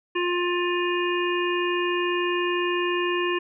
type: harmonic tone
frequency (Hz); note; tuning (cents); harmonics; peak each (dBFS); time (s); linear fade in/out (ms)
353.2; F4; +20; 1 / 3 / 5 / 7 / 8; -24 / -29 / -31 / -32 / -33; 0.15-3.39; 10
effects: none